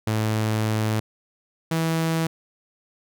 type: tone pair in turn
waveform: sawtooth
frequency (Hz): 109 / 162.91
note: A2 / E3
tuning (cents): -16 / -20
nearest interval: perfect fifth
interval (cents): 696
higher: second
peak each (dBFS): -17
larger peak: neither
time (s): 0.07-1 / 1.71-2.27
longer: first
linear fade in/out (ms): 5
effects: none